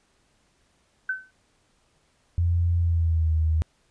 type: tone with exponential decay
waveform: sine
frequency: 1525 Hz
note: G6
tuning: 48 cents flat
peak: -21 dBFS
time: 1.09-1.31 s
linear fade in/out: 5 ms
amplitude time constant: 46 ms
type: tone with pitch glide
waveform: sine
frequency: 86 to 79.32 Hz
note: F2 to D#2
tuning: -26 to +34 cents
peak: -19 dBFS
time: 2.38-3.62 s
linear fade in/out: 0 ms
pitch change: -140 cents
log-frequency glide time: 2.78-3.33 s
effects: pink hiss -66 dBFS RMS until 3.9 s + resampled to 22050 Hz